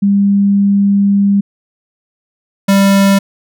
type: tone pair in turn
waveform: sine / square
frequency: 200 / 196.91 Hz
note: G3 / G3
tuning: +35 / +8 cents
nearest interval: unison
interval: 27 cents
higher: first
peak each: -7 dBFS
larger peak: neither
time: 0.02-1.41 / 2.68-3.19 s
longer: first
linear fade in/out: 10 ms
effects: none